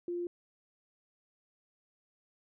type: tone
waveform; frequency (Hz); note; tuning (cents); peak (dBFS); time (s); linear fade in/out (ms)
sine; 349.2; F4; 0; -33; 0.08-0.27; 2
effects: none